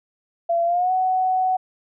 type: tone with pitch glide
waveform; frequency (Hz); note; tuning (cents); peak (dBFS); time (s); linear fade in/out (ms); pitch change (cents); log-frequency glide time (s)
sine; 680 to 745.8; F5 to F#5; -46 to +14; -17; 0.49-1.57; 10; +160; 0.65-0.92
effects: none